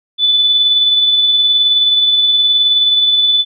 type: tone with tremolo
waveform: sine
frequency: 3488 Hz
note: A7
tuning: 16 cents flat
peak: -7 dBFS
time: 0.18-3.45 s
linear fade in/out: 50 ms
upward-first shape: sine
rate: 19 Hz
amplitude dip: 30%
effects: none